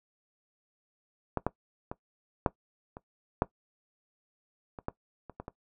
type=clicks; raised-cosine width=1 ms; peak=-14 / -13 / -22 / -9 / -28 / -9 / -27 / -18 / -29 / -25 / -25 dBFS; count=11; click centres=1.373 / 1.466 / 1.915 / 2.462 / 2.969 / 3.421 / 4.788 / 4.884 / 5.297 / 5.4 / 5.481 s; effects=noise-tail reverb RT60 0.1 s tail -18 dB re dry